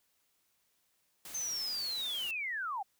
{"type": "noise", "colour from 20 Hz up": "white", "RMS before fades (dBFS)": -47, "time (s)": [1.25, 2.31], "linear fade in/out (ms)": 2}
{"type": "linear sweep", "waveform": "sine", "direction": "down", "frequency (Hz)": [6320, 732], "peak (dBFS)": -34, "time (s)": [1.34, 2.83], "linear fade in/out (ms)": 10}
{"effects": ["white hiss -75 dBFS RMS until 2.99 s"]}